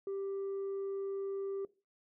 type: tone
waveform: sine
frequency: 392.5 Hz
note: G4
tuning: 2 cents sharp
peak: -33 dBFS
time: 0.07-1.65 s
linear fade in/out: 2 ms
effects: noise-tail reverb RT60 0.3 s tail -20 dB re dry + tanh soft clip ceiling -34 dBFS